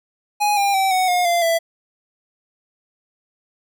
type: tone with pitch steps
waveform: square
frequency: 830.6 / 800.5 / 771.4 / 743.4 / 716.4 / 690.4 / 665.4 Hz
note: G#5 / G5 / G5 / F#5 / F5 / F5 / E5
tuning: 0 / +36 / -28 / +8 / +44 / -20 / +16 cents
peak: -16 dBFS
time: 0.4-1.59 s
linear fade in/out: 20 ms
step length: 170 ms
effects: none